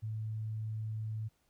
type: tone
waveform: sine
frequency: 109.3 Hz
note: A2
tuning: 11 cents flat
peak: -35 dBFS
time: 0.02-1.29 s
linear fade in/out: 20 ms
effects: pink hiss -75 dBFS RMS until 1.49 s